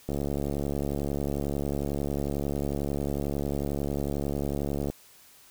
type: click train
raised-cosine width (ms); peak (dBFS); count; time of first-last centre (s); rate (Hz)
2; -17; 343; 0.09-4.9; 71.1
effects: white hiss -55 dBFS RMS until 5.5 s